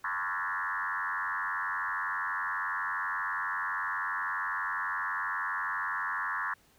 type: tone with frequency modulation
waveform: sine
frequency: 1396.9 Hz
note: F6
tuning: in tune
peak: -30 dBFS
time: 0.04-6.54 s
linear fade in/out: 5 ms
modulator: 92.2 Hz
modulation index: 4.6
effects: pink hiss -64 dBFS RMS until 6.78 s